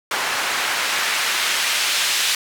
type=noise with band-pass filter sweep; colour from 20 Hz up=white; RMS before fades=-21 dBFS; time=0.11-2.35 s; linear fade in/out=2 ms; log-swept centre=1200 to 3100 Hz; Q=0.81; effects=none